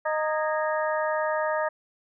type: harmonic tone with a mistuned harmonic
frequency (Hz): 309.5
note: D#4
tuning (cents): -9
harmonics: 2 / 3 / 4 / 5 / 6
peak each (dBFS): -26 / -30 / -32 / -34 / -36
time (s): 0.05-1.69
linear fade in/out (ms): 10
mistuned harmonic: 5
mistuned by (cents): +110
effects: none